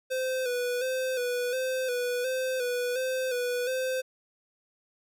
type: tone with vibrato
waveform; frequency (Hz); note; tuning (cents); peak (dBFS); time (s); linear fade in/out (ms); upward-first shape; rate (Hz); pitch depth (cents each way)
square; 504; B4; +35; -28; 0.1-4.02; 20; square; 1.4; 45
effects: none